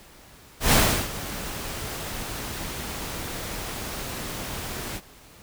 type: noise with ADSR envelope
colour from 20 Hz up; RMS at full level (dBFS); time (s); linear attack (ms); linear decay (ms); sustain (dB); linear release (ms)
pink; -17; 0.6-5.01; 120; 350; -16; 50
effects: pink hiss -50 dBFS RMS until 5.42 s